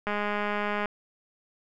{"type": "click train", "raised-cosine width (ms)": 0.5, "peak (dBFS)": -15, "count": 164, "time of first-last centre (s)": [0.07, 0.857], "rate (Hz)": 207, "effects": []}